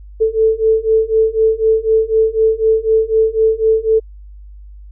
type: beating tone pair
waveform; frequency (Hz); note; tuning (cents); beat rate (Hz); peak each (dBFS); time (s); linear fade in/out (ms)
sine; 440 / 444; A4 / A4; 0 / +16; 4; -14 / -13; 0.2-4; 20
effects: added 50 Hz sine -33 dBFS peak until 4.91 s